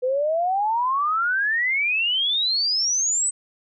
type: exponential sweep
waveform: sine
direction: up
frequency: 493.9 to 8200 Hz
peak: -19 dBFS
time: 0.02-3.31 s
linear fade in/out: 20 ms
effects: none